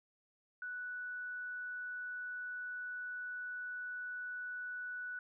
sine tone, 1480 Hz, F#6, in tune, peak -40 dBFS, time 0.62-5.19 s, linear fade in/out 2 ms, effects none

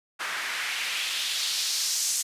white noise with band-pass filter sweep, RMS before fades -29 dBFS, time 0.19-2.23 s, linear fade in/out 20 ms, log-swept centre 1500 to 7000 Hz, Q 1.7, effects resampled to 32000 Hz

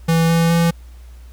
square tone with pitch steps, 164.81 / 166.53 / 168.27 Hz, E3 / E3 / E3, 0 / +18 / +36 cents, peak -13 dBFS, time 0.08-0.71 s, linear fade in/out 10 ms, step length 210 ms, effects added 60 Hz sine -36 dBFS peak until 1.32 s + pink hiss -53 dBFS RMS until 1.32 s

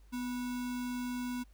sine tone with sample-and-hold, 247.9 Hz, B3, 7 cents sharp, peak -34 dBFS, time 0.12-1.44 s, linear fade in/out 20 ms, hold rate 1225 Hz, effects added 50 Hz sine -55 dBFS peak until 1.53 s + pink hiss -71 dBFS RMS until 1.53 s

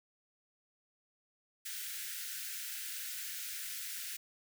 white high-pass noise, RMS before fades -42 dBFS, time 1.65-4.17 s, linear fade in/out 10 ms, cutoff 1400 Hz, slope 96 dB/octave, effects none

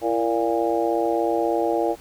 harmonic tone with a mistuned harmonic, 116.54 Hz, A#2, in tune, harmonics 3 / 4 / 5 / 6 / 7, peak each -24 / -25 / -26 / -27 / -27 dBFS, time 0.01-1.96 s, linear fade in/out 50 ms, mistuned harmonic 3, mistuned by -59 cents, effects pink hiss -48 dBFS RMS until 2 s

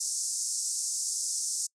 white band-pass noise, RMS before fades -32 dBFS, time 0-1.67 s, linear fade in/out 10 ms, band 5300 to 9100 Hz, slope 48 dB/octave, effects noise-tail reverb RT60 0.1 s tail -26 dB re dry

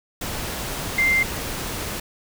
sine tone in noise, 2093 Hz, C7, in tune, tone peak -16 dBFS, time 0.98-1.23 s, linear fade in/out 5 ms, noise pink, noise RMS -29 dBFS, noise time 0.21-2 s, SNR +10 dB, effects none

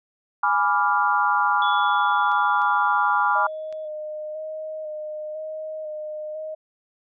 sine chord, G# diminished seventh, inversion none, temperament equal, 830.6 / 987.8 / 1174.7 / 1396.9 Hz, G#5 / B5 / D6 / F6, 0 / 0 / 0 / 0 cents, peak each -23 dBFS, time 0.43-3.47 s, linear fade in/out 5 ms
sine tone with exponential decay, 3428 Hz, A7, 46 cents flat, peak -28 dBFS, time 1.62-3.88 s, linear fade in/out 2 ms, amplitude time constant 490 ms
clicks, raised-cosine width 0.2 ms, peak -29 dBFS, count 3, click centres 2.318 / 2.619 / 3.726 s
sine tone with vibrato, 618 Hz, D#5, 12 cents flat, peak -29 dBFS, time 3.35-6.55 s, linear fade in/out 10 ms, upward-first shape square, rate 1 Hz, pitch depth 18 cents each way
effects none

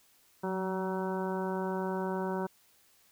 harmonic tone with a mistuned harmonic, 188.9 Hz, F#3, 36 cents sharp, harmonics 1 / 2 / 3 / 4 / 5 / 6 / 7 / 8, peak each -35 / -35 / -40 / -43 / -38 / -50 / -48 / -46 dBFS, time 0.43-2.47 s, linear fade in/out 10 ms, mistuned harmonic 1, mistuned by -33 cents, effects white hiss -65 dBFS RMS until 3.11 s

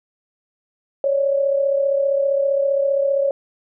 sine tone pair together, 552.1 / 587.3 Hz, C#5 / D5, -7 / 0 cents, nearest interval minor second, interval 107 cents, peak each -16 / -24 dBFS, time 1.04-3.31 s, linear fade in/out 2 ms, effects none

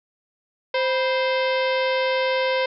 harmonic tone with a mistuned harmonic, 522 Hz, C5, 4 cents flat, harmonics 1 / 2 / 3 / 4 / 5 / 6 / 7 / 8 / 9 / 10, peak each -21 / -27 / -31 / -29 / -33 / -34 / -36 / -40 / -40 / -42 dBFS, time 0.74-2.66 s, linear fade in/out 5 ms, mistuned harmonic 2, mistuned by -110 cents, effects none

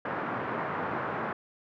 white band-pass noise, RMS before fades -33 dBFS, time 0.05-1.33 s, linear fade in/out 5 ms, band 110 to 1500 Hz, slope 24 dB/octave, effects none

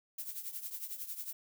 violet noise with tremolo, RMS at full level -39 dBFS, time 0.18-1.33 s, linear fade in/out 5 ms, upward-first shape triangle, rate 11 Hz, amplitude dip 80%, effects none

